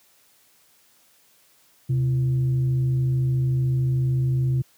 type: tone with frequency modulation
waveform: sine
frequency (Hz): 129.8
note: C3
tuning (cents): -13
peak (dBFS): -18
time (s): 1.89-4.62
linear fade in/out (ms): 10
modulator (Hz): 206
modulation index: 0.23
effects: white hiss -59 dBFS RMS until 4.77 s + high-pass 80 Hz 12 dB/octave